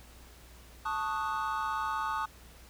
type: chord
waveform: triangle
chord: D# half-diminished seventh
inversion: second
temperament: equal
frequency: 880 / 1108.7 / 1244.5 / 1480 Hz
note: A5 / C#6 / D#6 / F#6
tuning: 0 / 0 / 0 / 0 cents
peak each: -33 / -35 / -33 / -38 dBFS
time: 0.85-2.26 s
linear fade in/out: 10 ms
effects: added 60 Hz sine -53 dBFS peak until 2.69 s + pink hiss -56 dBFS RMS until 2.69 s